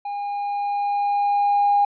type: tone with level ramp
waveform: triangle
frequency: 813 Hz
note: G#5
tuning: 37 cents flat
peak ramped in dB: -24 to -10 dBFS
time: 0.05-1.85 s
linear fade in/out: 5 ms
effects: tanh soft clip ceiling -12 dBFS + resampled to 11025 Hz